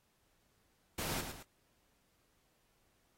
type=noise with echo; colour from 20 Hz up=pink; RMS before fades=-39 dBFS; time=0.98-1.21 s; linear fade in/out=5 ms; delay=110 ms; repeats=2; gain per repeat=-7 dB; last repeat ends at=1.43 s; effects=pink hiss -75 dBFS RMS until 3.17 s + AAC 48 kbps